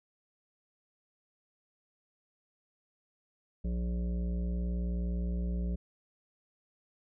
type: harmonic tone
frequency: 59.4 Hz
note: A#1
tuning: 33 cents sharp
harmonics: 1 / 3 / 5 / 7 / 9 / 10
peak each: -31 / -36 / -51 / -49 / -53 / -54 dBFS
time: 3.64-5.76 s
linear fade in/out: 10 ms
effects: none